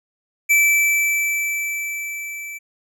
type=tone with level ramp; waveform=square; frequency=2320 Hz; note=D7; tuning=22 cents flat; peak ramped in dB=-12 to -31 dBFS; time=0.49-2.59 s; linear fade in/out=20 ms; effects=none